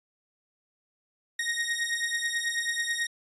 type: beating tone pair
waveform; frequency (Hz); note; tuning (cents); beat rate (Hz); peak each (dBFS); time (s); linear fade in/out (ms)
sawtooth; 1864.7 / 1873.9; A#6 / A#6; 0 / +9; 9.2; -27; 1.39-3.07; 5
effects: resampled to 24000 Hz